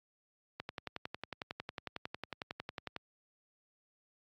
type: click train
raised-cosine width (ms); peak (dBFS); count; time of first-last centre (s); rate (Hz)
0.3; -23; 27; 0.6-2.964; 11
effects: high-pass 80 Hz 12 dB/octave + AAC 64 kbps